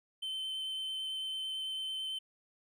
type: tone with vibrato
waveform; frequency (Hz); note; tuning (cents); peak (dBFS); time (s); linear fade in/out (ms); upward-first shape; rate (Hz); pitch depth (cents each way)
triangle; 3080; G7; -31; -34; 0.22-2.19; 10; sine; 9; 8
effects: none